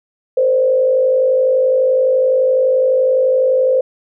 sine tone with frequency modulation, 519 Hz, C5, 14 cents flat, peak -10 dBFS, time 0.37-3.81 s, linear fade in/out 5 ms, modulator 51.8 Hz, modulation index 0.65, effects none

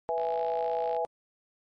sine chord, E major, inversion second, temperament equal, 493.9 / 659.3 / 830.6 Hz, B4 / E5 / G#5, 0 / 0 / 0 cents, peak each -31 dBFS, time 0.09-1.05 s, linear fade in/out 0 ms
click train, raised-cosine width 0.3 ms, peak -31 dBFS, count 45, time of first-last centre 0.18-0.966 s, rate 56 Hz
effects MP3 48 kbps

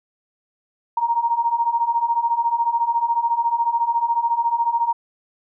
sine beating tone pair, 925 / 939 Hz, A#5 / A#5, -14 / +12 cents, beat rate 14 Hz, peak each -22 / -19 dBFS, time 0.97-4.93 s, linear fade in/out 5 ms, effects none

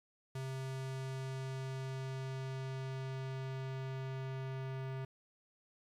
square tone with low-pass filter sweep, 132.5 Hz, C3, 22 cents sharp, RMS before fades -41 dBFS, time 0.35-5.05 s, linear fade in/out 5 ms, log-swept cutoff 11000 to 2700 Hz, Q 0.72, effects 11-bit

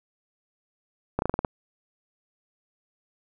slowing click train, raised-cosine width 1 ms, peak -10 dBFS, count 7, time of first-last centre 1.19-1.448 s, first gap 31 ms, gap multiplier 1.13, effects none

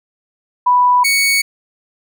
sine / sawtooth tone pair in turn, 987.8 / 2227 Hz, B5 / C#7, 0 / +7 cents, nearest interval octave + major second, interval 1407 cents, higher second, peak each -8 dBFS, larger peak neither, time 0.66-1.04 / 1.04-1.42 s, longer neither, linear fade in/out 10 ms, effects none

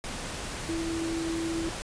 sine tone in noise, 329.6 Hz, E4, in tune, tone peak -29 dBFS, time 0.69-1.69 s, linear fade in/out 0 ms, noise pink, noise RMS -36 dBFS, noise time 0.04-1.82 s, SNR +4 dB, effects resampled to 22050 Hz

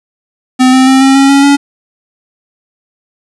square tone with pitch steps, 256.2 / 260.4 / 264.6 / 268.9 / 273.3 / 277.8 / 282.3 Hz, C4 / C4 / C4 / C4 / C#4 / C#4 / C#4, -36 / -8 / +20 / +47 / -24 / +4 / +32 cents, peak -4 dBFS, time 0.59-1.57 s, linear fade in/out 20 ms, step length 140 ms, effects resampled to 24000 Hz + 7-bit

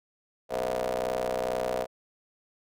25% pulse ring-modulated tone, 62.3 Hz, B1, 16 cents sharp, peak -21 dBFS, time 0.49-1.87 s, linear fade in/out 50 ms, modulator 580 Hz, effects none

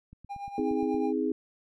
click train, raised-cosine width 5 ms, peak -36 dBFS, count 8, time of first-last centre 0.13-0.946 s, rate 8.58 Hz
triangle tone with tremolo, 804 Hz, G5, 44 cents sharp, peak -31 dBFS, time 0.29-1.13 s, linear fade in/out 20 ms, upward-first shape triangle, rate 8.2 Hz, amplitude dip 70%
sine chord, Ab major, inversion first, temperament equal with one note detuned, 261.6 / 318.6 / 415.3 Hz, C4 / Eb4 / Ab4, 0 / +41 / 0 cents, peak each -30 dBFS, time 0.58-1.32 s, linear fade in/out 2 ms
effects none

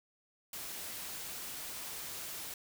white noise, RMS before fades -43 dBFS, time 0.53-2.54 s, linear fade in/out 2 ms, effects none

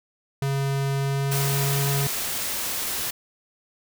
square tone with pitch glide, 137.7 to 139.62 Hz, C#3 to C#3, -11 to +13 cents, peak -23 dBFS, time 0.42-2.07 s, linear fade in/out 2 ms, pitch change +24 cents, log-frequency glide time 0.97-1.85 s
white noise, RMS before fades -28 dBFS, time 1.31-3.11 s, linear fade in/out 10 ms
effects none

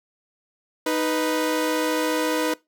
sawtooth tone pair together, 311.1 / 493.8 Hz, D#4 / B4, 0 / 0 cents, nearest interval minor sixth, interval 800 cents, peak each -20 dBFS, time 0.86-2.54 s, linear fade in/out 5 ms, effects noise-tail reverb RT60 0.2 s tail -21 dB re dry

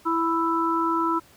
harmonic tone, 330.3 Hz, E4, 4 cents sharp, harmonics 1 / 3 / 4, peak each -25 / -25 / -25 dBFS, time 0.05-1.2 s, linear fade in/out 20 ms, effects pink hiss -54 dBFS RMS until 1.36 s + high-pass 60 Hz 12 dB/octave

